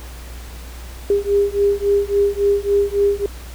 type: beating tone pair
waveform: sine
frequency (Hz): 401.6 / 405.2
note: G4 / G#4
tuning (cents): +42 / -43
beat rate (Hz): 3.6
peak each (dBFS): -17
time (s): 1.1-3.26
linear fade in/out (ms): 2
effects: added 60 Hz sine -32 dBFS peak until 3.54 s + pink hiss -40 dBFS RMS until 3.54 s

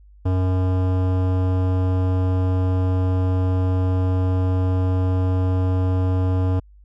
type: tone with hard clipping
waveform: sine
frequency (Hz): 92.5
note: F#2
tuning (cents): 0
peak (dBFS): -19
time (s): 0.25-6.6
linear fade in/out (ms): 10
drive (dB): 17
effects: added 50 Hz sine -45 dBFS peak until 6.84 s

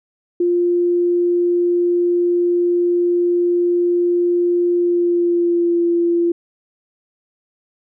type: tone with pitch glide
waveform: sine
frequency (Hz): 350 to 342.6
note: F4 to F4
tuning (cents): +4 to -33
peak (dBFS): -13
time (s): 0.4-6.32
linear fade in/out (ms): 5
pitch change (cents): -37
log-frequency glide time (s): 4.76-5.84
effects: none

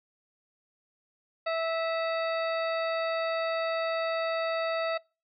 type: harmonic tone with a mistuned harmonic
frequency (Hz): 655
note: E5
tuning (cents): -11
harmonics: 1 / 2 / 3 / 4 / 6 / 7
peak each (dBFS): -28 / -34 / -38 / -40 / -44 / -45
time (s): 1.46-4.98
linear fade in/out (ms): 10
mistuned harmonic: 6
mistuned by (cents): -56
effects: noise-tail reverb RT60 0.3 s tail -24 dB re dry

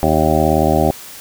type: harmonic tone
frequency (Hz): 78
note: D#2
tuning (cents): +5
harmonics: 1 / 2 / 3 / 4 / 5 / 7 / 8 / 9 / 10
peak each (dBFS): -20 / -20 / -20 / -20 / -20 / -20 / -20 / -20 / -20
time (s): 0.03-0.91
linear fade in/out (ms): 0
effects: white hiss -35 dBFS RMS until 1.2 s

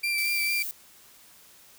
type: tone with vibrato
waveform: 35% pulse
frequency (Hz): 2349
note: D7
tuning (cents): 0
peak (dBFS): -23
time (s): 0.03-0.63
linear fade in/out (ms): 10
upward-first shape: sine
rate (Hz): 4.4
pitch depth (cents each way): 21
type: noise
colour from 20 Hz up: violet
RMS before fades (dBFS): -34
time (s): 0.18-0.71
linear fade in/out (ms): 0
effects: white hiss -54 dBFS RMS until 1.78 s

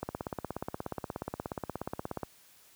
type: click train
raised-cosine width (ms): 1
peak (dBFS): -20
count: 38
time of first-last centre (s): 0.03-2.232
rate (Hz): 16.8
effects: white hiss -60 dBFS RMS until 2.75 s + high-pass 60 Hz 12 dB/octave

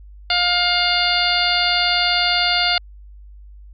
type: harmonic tone with a mistuned harmonic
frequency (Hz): 708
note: F5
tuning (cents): +23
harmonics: 1 / 2 / 3 / 4 / 5 / 6 / 7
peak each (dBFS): -23 / -23 / -23 / -23 / -23 / -23 / -23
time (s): 0.3-2.78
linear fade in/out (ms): 2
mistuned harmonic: 7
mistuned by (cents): -89
effects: added 50 Hz sine -38 dBFS peak until 3.73 s

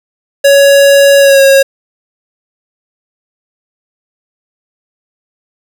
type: tone with pitch glide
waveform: square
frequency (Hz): 559 to 545.6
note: C#5 to C#5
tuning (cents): +14 to -28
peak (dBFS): -3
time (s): 0.44-1.63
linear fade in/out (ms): 10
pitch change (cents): -42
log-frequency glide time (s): 1.19-1.42
effects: 7-bit

